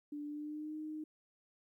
sine tone with pitch glide, 293.7 to 308.5 Hz, D4 to D#4, 0 to -15 cents, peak -40 dBFS, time 0.12-1.04 s, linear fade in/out 5 ms, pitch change +85 cents, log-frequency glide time 0.25-0.76 s, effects 13-bit

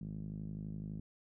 5% pulse tone with low-pass filter, 51.91 Hz, G#1, in tune, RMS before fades -43 dBFS, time 0.01-1 s, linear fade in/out 5 ms, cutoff 180 Hz, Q 3.6, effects none

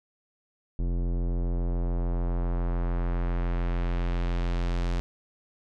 square tone with low-pass filter sweep, 43.53 Hz, F1, 5 cents flat, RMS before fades -27 dBFS, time 0.79-5 s, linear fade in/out 0 ms, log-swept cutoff 330 to 5700 Hz, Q 0.87, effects none

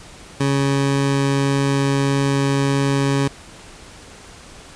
20% pulse tone, 138.59 Hz, C#3, in tune, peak -11 dBFS, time 0.4-3.28 s, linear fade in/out 5 ms, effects pink hiss -41 dBFS RMS until 4.75 s + resampled to 22050 Hz

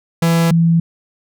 45% pulse / sine tone pair in turn, 166.7 / 166.7 Hz, E3 / E3, +20 / +20 cents, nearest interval unison, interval 0 cents, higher neither, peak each -11 / -9 dBFS, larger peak second, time 0.22-0.51 / 0.51-0.8 s, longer neither, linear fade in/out 5 ms, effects none

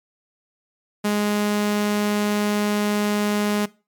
sawtooth tone, 207.7 Hz, G#3, in tune, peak -15 dBFS, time 1.04-3.66 s, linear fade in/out 10 ms, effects noise-tail reverb RT60 0.3 s tail -20 dB re dry + MP3 96 kbps

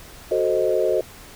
sine chord, F# diminished seventh, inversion none, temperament equal, 370 / 440 / 523.3 / 622.3 Hz, F#4 / A4 / C5 / Eb5, 0 / 0 / 0 / 0 cents, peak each -23 dBFS, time 0.31-1.01 s, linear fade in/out 5 ms, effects pink hiss -43 dBFS RMS until 1.35 s

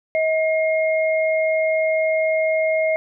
sine tone pair together, 636 / 2138 Hz, D#5 / C7, +38 / +37 cents, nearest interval octave + major sixth, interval 2099 cents, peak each -17 / -24 dBFS, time 0.15-2.96 s, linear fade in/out 0 ms, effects none

